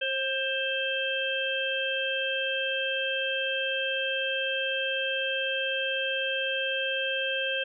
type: harmonic tone with a mistuned harmonic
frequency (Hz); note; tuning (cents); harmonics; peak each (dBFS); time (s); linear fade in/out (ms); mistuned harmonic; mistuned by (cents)
528; C5; +16; 1 / 3 / 5 / 6; -32 / -32 / -32 / -32; 0.01-7.64; 10; 1; +21
effects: none